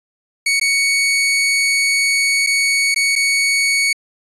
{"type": "tone with dropouts", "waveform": "sawtooth", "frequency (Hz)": 2229, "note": "C#7", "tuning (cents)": 9, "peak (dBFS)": -10, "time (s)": [0.46, 3.93], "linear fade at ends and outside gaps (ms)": 5, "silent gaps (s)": [[0.598, 0.612], [2.465, 2.47], [2.945, 2.96], [3.155, 3.16]], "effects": ["resampled to 24000 Hz"]}